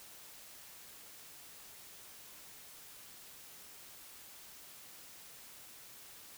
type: silence
effects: white hiss -54 dBFS RMS until 6.37 s